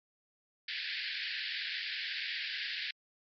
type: band-pass noise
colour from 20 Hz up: pink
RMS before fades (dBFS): -38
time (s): 0.68-2.91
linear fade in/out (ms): 5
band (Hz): 1600 to 4900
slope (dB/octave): 96
effects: MP3 48 kbps